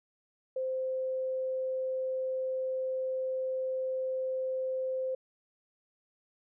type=tone; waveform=sine; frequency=520 Hz; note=C5; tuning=11 cents flat; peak=-30 dBFS; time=0.56-5.15 s; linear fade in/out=5 ms; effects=none